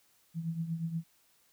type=tone with tremolo; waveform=sine; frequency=164.81 Hz; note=E3; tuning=in tune; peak=-29 dBFS; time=0.34-1.04 s; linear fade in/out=50 ms; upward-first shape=triangle; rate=8.4 Hz; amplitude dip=75%; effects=white hiss -68 dBFS RMS until 1.52 s